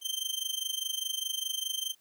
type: tone with amplitude modulation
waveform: sawtooth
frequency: 3133 Hz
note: G7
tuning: 2 cents flat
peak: -25 dBFS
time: 0.01-1.95 s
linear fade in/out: 50 ms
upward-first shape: sine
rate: 24.9 Hz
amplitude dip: 85%
effects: white hiss -68 dBFS RMS until 2 s